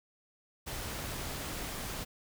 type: noise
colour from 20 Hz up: pink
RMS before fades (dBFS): -39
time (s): 0.66-2.05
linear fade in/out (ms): 20
effects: none